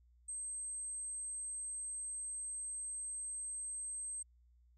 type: tone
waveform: sine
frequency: 8310 Hz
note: C9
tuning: 13 cents flat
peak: -40 dBFS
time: 0.28-4.23 s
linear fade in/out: 10 ms
effects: added 60 Hz sine -64 dBFS peak until 4.77 s